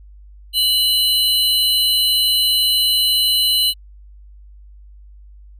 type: tone pair together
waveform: square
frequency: 2960 / 4063 Hz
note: F#7 / B7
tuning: 0 / +48 cents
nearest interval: perfect fourth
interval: 548 cents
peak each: -17 dBFS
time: 0.53-3.74 s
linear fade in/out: 50 ms
effects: added 50 Hz sine -39 dBFS peak until 5.59 s